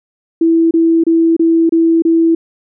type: tone bursts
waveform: sine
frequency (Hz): 329.6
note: E4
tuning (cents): 0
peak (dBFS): -7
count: 6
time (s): 0.41-2.35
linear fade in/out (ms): 5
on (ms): 300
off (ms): 28
effects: none